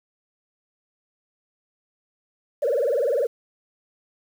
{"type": "tone with vibrato", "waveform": "sine", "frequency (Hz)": 520, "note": "C5", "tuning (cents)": -11, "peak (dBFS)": -18, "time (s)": [2.62, 3.27], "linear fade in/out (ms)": 10, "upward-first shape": "triangle", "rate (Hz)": 20, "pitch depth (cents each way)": 290, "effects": ["tanh soft clip ceiling -14 dBFS", "8-bit"]}